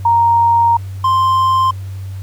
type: tone pair in turn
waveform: sine / triangle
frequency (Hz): 932.3 / 1046.5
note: A#5 / C6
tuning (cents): 0 / 0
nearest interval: major second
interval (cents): 200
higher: second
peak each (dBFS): -8 / -8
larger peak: neither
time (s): 0.05-0.77 / 1.04-1.71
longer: first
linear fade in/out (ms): 5
effects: added 96 Hz sine -23 dBFS peak until 2.22 s + pink hiss -45 dBFS RMS until 2.22 s